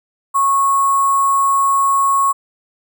sine tone with sample-and-hold, 1100 Hz, C#6, 14 cents flat, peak -11 dBFS, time 0.34-2.33 s, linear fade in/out 20 ms, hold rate 8820 Hz, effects none

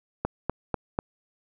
click train, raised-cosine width 1 ms, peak -11 dBFS, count 4, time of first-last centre 0.25-0.989 s, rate 4.06 Hz, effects none

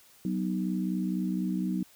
sine chord, B major, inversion second, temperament equal with one note detuned, 187.25 / 246.9 / 311.1 Hz, F#3 / B3 / D#4, +21 / 0 / 0 cents, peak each -29 / -34 / -34 dBFS, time 0.25-1.83 s, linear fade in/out 2 ms, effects white hiss -58 dBFS RMS until 1.95 s

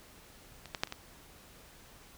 clicks, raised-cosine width 0.2 ms, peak -28 / -18 / -11 / -28 / -21 dBFS, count 5, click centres 0.657 / 0.748 / 0.835 / 0.873 / 0.924 s, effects pink hiss -56 dBFS RMS until 2.17 s

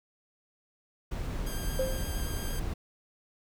brown noise, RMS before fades -33 dBFS, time 1.11-2.74 s, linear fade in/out 10 ms
5% pulse tone with vibrato, 1600 Hz, G6, 35 cents sharp, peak -30 dBFS, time 1.46-2.6 s, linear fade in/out 10 ms, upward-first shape square, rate 8.7 Hz, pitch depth 15 cents each way
sine tone with exponential decay, 523.3 Hz, C5, in tune, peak -24 dBFS, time 1.79-2.16 s, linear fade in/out 5 ms, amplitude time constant 79 ms
effects none

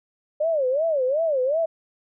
sine tone with vibrato, 579 Hz, D5, 25 cents flat, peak -19 dBFS, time 0.4-1.66 s, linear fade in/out 10 ms, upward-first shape sine, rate 2.7 Hz, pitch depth 240 cents each way, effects none

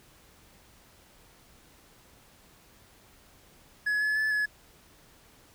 triangle tone with pitch steps, 1692 / 1711 / 1735 / 1700 Hz, G#6 / A6 / A6 / G#6, +32 / -49 / -25 / +40 cents, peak -23 dBFS, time 3.86-4.46 s, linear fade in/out 10 ms, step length 150 ms, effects pink hiss -58 dBFS RMS until 5.54 s

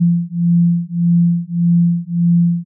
sine beating tone pair, 170.8 / 172.5 Hz, F3 / F3, -38 / -21 cents, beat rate 1.7 Hz, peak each -14 dBFS, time 0-2.65 s, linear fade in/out 20 ms, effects none

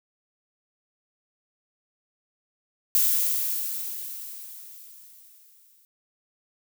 violet noise with exponential decay, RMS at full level -20 dBFS, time 2.95-5.85 s, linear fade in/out 0 ms, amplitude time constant 630 ms, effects none

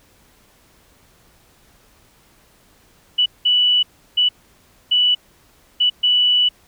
sine tone bursts at uneven times, 2960 Hz, F#7, in tune, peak -12 dBFS, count 6, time 3.18-3.26 / 3.45-3.83 / 4.17-4.29 / 4.91-5.15 / 5.8-5.9 / 6.03-6.49 s, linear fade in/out 10 ms, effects pink hiss -54 dBFS RMS until 6.67 s

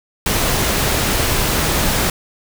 pink noise, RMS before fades -17 dBFS, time 0.26-2.1 s, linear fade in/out 2 ms, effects none

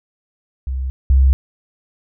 sine tone pair in turn, 65.41 / 66.4 Hz, C2 / C2, 0 / +26 cents, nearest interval unison, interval 26 cents, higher second, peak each -19 / -8 dBFS, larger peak second, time 0.67-0.9 / 1.1-1.33 s, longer neither, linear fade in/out 0 ms, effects none

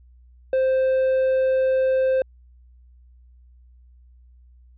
triangle tone, 523.3 Hz, C5, in tune, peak -15 dBFS, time 0.53-2.22 s, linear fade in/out 2 ms, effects added 61 Hz sine -48 dBFS peak until 4.77 s + resampled to 8000 Hz

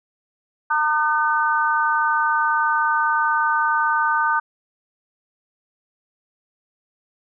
harmonic tone, 303.6 Hz, D#4, 42 cents flat, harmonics 3 / 4 / 5, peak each -21 / -21 / -21 dBFS, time 0.7-4.4 s, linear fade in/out 10 ms, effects none

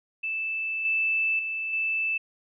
sine tone with level steps, 2637 Hz, E7, in tune, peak -27 / -22 / -28 / -24 dBFS, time 0.23-2.18 s, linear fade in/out 10 ms, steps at 0.85 / 1.39 / 1.73 s, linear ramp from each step 2 ms, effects none

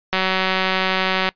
click train, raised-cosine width 0.3 ms, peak -3 dBFS, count 219, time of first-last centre 0.13-1.29 s, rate 188 Hz, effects noise-tail reverb RT60 0.1 s tail -22 dB re dry + resampled to 11025 Hz

